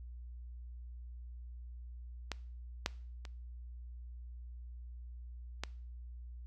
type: clicks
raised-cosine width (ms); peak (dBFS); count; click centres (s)
0.2; -19 / -14 / -30 / -19; 4; 2.317 / 2.861 / 3.252 / 5.636
effects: noise-tail reverb RT60 0.5 s tail -22 dB re dry + added 60 Hz sine -45 dBFS peak until 6.46 s